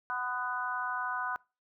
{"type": "harmonic tone with a mistuned harmonic", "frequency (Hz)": 247.9, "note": "B3", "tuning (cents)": 7, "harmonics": [3, 4, 5, 6], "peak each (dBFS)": [-40, -36, -38, -35], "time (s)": [0.1, 1.36], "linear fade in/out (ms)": 0, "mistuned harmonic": 4, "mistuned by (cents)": 24, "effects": ["noise-tail reverb RT60 0.3 s tail -24 dB re dry"]}